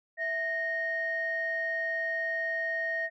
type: tone pair together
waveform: sine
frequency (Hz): 656.9 / 1858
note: E5 / A#6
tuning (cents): -6 / -6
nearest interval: octave + tritone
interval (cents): 1800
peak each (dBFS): -34 / -29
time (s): 0.17-3.1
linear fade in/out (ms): 50
effects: tanh soft clip ceiling -22 dBFS